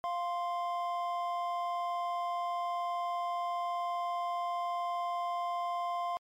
triangle tone pair together, 698.5 / 1046.5 Hz, F5 / C6, 0 / 0 cents, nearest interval perfect fifth, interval 700 cents, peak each -32 / -33 dBFS, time 0.04-6.17 s, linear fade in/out 0 ms, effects MP3 64 kbps

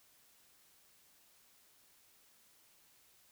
silence, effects white hiss -67 dBFS RMS until 3.31 s

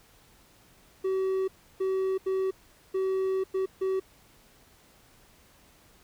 triangle tone bursts at uneven times, 380.5 Hz, F#4, 48 cents sharp, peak -23 dBFS, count 6, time 1.04-1.48 / 1.8-2.18 / 2.26-2.51 / 2.94-3.44 / 3.54-3.66 / 3.81-4 s, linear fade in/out 10 ms, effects pink hiss -59 dBFS RMS until 6.03 s

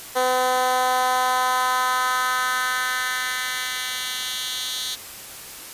10% pulse tone with high-pass filter sweep, 254 Hz, B3, 49 cents sharp, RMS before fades -23 dBFS, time 0.15-4.96 s, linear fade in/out 20 ms, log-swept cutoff 530 to 3700 Hz, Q 2, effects white hiss -38 dBFS RMS until 5.73 s + resampled to 32000 Hz

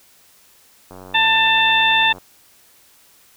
click train, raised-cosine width 1 ms, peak -24 dBFS, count 119, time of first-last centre 0.91-2.183 s, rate 92.7 Hz
harmonic tone, 891 Hz, A5, 22 cents sharp, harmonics 1 / 2 / 3 / 4, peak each -18 / -18 / -18 / -18 dBFS, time 1.14-2.13 s, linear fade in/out 10 ms
effects white hiss -52 dBFS RMS until 3.36 s

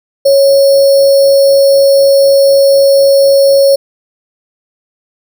sine tone with sample-and-hold, 552 Hz, C#5, 7 cents flat, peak -3 dBFS, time 0.25-3.76 s, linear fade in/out 10 ms, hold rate 4900 Hz, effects none

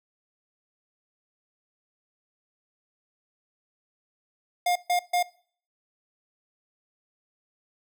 square tone bursts, 710 Hz, F5, 28 cents sharp, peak -22 dBFS, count 3, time 4.66-5.228 s, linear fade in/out 5 ms, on 96 ms, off 140 ms, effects noise-tail reverb RT60 0.5 s tail -21 dB re dry

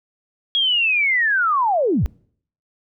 sine linear sweep, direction down, 3322 to 40.73 Hz, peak -15 dBFS, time 0.55-2.06 s, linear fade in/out 0 ms, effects noise-tail reverb RT60 0.6 s tail -26 dB re dry

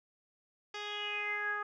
10% pulse tone with low-pass filter sweep, 415.3 Hz, G#4, in tune, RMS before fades -37 dBFS, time 0.74-1.63 s, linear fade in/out 5 ms, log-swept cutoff 4300 to 1400 Hz, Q 7.4, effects none

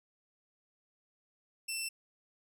15% pulse tone, 2679 Hz, E7, 27 cents sharp, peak -28 dBFS, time 1.68-1.89 s, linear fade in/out 10 ms, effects none

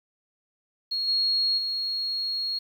sine tone with level steps, 4297 Hz, C8, 45 cents sharp, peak -25 / -21 / -26 dBFS, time 0.91-2.59 s, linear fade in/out 10 ms, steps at 1.07 / 1.57 s, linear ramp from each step 20 ms, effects 9-bit

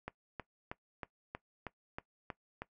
click train, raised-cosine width 0.5 ms, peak -25 dBFS, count 9, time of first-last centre 0.08-2.62 s, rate 3.15 Hz, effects noise-tail reverb RT60 0.1 s tail -19 dB re dry

